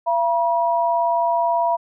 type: tone pair together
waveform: sine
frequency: 680 / 961.7 Hz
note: F5 / B5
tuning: -46 / -46 cents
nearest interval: tritone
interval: 600 cents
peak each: -19 dBFS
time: 0.06-1.77 s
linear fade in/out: 20 ms
effects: none